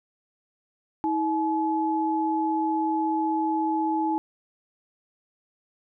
sine tone pair together, 320.4 / 855 Hz, E4 / A5, -49 / -50 cents, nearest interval octave + perfect fourth, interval 1699 cents, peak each -25 / -25 dBFS, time 1.04-4.18 s, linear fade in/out 0 ms, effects none

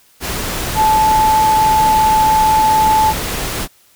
sine tone in noise, 870 Hz, A5, 20 cents flat, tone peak -9 dBFS, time 0.75-3.14 s, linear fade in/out 50 ms, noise pink, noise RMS -21 dBFS, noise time 0.2-3.68 s, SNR +9 dB, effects white hiss -51 dBFS RMS until 3.95 s

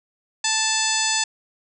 harmonic tone with a mistuned harmonic, 880 Hz, A5, in tune, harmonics 1 / 2 / 3 / 4 / 5 / 6 / 7 / 8 / 9, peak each -28 / -28 / -28 / -28 / -28 / -28 / -28 / -28 / -28 dBFS, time 0.44-1.24 s, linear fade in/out 5 ms, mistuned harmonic 6, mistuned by -100 cents, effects none

